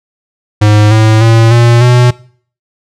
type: tone with pitch steps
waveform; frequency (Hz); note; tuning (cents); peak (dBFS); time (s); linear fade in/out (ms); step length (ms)
square; 105.4 / 109.56 / 113.88 / 118.38 / 123.05; G#2 / A2 / A#2 / A#2 / B2; +26 / -7 / -40 / +27 / -6; -4; 0.61-2.11; 10; 300
effects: noise-tail reverb RT60 0.5 s tail -21 dB re dry + low-pass 7000 Hz 12 dB/octave